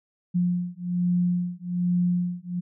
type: beating tone pair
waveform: sine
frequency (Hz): 176.7 / 177.9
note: F3 / F3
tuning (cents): +21 / +32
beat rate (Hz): 1.2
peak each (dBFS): -25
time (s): 0.34-2.61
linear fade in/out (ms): 20
effects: none